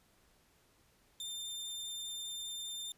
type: tone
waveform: sawtooth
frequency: 3595 Hz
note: A7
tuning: 36 cents sharp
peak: -37 dBFS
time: 1.2-2.92 s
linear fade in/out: 2 ms
effects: pink hiss -69 dBFS RMS until 2.97 s + resampled to 32000 Hz